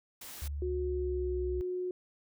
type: noise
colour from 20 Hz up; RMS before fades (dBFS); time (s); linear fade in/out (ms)
white; -46; 0.21-0.48; 5
type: tone with pitch glide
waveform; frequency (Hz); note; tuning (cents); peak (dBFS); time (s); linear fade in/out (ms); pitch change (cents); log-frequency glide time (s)
sine; 72 to 65.64; D2 to C2; -34 to +6; -34; 0.42-1.61; 0; -160; 0.71-1.33
type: tone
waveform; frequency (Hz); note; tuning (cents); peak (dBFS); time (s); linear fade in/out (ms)
sine; 363.7; F#4; -30; -32; 0.62-1.91; 2
effects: none